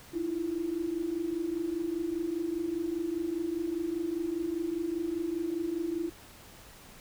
sine tone pair together, 314.9 / 339.9 Hz, D#4 / F4, +21 / -47 cents, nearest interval minor second, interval 132 cents, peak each -35 / -31 dBFS, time 0.13-6.1 s, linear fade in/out 20 ms, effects pink hiss -52 dBFS RMS until 7 s

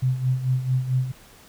sine tone with tremolo, 128.8 Hz, C3, 27 cents flat, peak -17 dBFS, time 0.02-1.12 s, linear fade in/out 10 ms, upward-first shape sine, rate 4.5 Hz, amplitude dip 70%, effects pink hiss -50 dBFS RMS until 1.48 s

